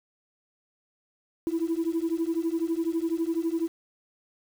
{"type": "beating tone pair", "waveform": "sine", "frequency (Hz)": [324.5, 336.5], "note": ["E4", "E4"], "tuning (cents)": [-27, 36], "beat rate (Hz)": 12, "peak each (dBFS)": -27, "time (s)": [1.47, 3.68], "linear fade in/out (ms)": 0, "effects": ["tanh soft clip ceiling -19 dBFS", "8-bit"]}